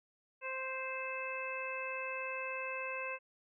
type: harmonic tone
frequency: 523.3 Hz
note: C5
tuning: in tune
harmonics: 1 / 2 / 3 / 4 / 5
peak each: -43 / -44 / -46 / -47 / -41 dBFS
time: 0.41-3.19 s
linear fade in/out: 50 ms
effects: none